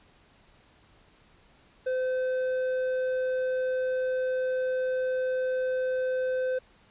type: tone with hard clipping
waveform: triangle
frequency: 513 Hz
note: C5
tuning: 34 cents flat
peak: -27 dBFS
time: 1.86-6.59 s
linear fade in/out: 10 ms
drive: 9 dB
effects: pink hiss -60 dBFS RMS until 6.9 s + resampled to 8000 Hz